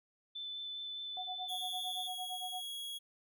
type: tone with vibrato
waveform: sine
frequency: 3518 Hz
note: A7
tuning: 1 cent flat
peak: -40 dBFS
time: 0.35-2.08 s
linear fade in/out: 10 ms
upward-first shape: triangle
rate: 4.9 Hz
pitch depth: 10 cents each way
type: tone with tremolo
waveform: sine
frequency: 737 Hz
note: F#5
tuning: 7 cents flat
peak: -39 dBFS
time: 1.17-2.62 s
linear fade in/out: 0 ms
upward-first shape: sine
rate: 8.8 Hz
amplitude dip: 100%
type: tone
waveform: 45% pulse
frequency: 3322 Hz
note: G#7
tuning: in tune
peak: -40 dBFS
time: 1.48-2.99 s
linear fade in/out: 20 ms
effects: none